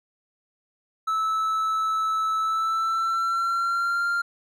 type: tone with pitch glide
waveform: triangle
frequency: 1307 to 1392.7 Hz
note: E6 to F6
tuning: -15 to -5 cents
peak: -20 dBFS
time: 1.07-4.22 s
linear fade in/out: 10 ms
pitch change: +110 cents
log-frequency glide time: 2.39-4.07 s
effects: none